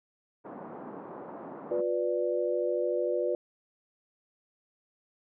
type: band-pass noise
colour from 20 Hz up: pink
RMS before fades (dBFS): -43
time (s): 0.44-1.82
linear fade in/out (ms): 20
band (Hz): 200 to 1100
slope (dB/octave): 24
type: chord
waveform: sine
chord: B diminished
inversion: second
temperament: equal with one note detuned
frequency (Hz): 356.6 / 493.9 / 587.3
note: F4 / B4 / D5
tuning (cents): +36 / 0 / 0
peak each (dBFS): -31 / -30 / -31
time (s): 1.71-3.35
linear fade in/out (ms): 2
effects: none